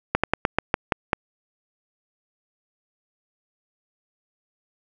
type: slowing click train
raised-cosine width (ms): 0.5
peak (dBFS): -3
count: 8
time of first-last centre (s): 0.15-1.132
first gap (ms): 86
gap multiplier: 1.16
effects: none